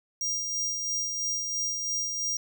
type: tone with tremolo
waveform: square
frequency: 5700 Hz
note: F8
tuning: 34 cents sharp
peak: -27 dBFS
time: 0.21-2.37 s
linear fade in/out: 2 ms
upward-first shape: sine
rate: 3 Hz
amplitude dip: 35%
effects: none